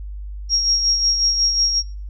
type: tone with tremolo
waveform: sine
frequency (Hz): 5590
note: F8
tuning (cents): +1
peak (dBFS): -13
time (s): 0.49-1.83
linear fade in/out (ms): 50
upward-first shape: sine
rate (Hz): 5.5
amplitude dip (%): 50
effects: noise-tail reverb RT60 0.4 s tail -24 dB re dry + added 50 Hz sine -28 dBFS peak until 2.09 s